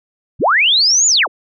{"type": "linear two-way sweep", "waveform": "sine", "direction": "up then down", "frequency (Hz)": [34, 7080, 202.2], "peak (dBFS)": -9, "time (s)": [0.39, 1.28], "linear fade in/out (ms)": 50, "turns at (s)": 1.07, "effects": []}